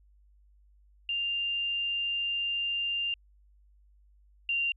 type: tone pair in turn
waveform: sine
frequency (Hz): 2794 / 2776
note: F7 / F7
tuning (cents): 0 / -11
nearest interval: unison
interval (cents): 11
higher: first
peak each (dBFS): -28 / -26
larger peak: second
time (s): 1.09-3.14 / 4.49-4.72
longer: first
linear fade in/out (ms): 2
effects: added 50 Hz sine -58 dBFS peak until 4.76 s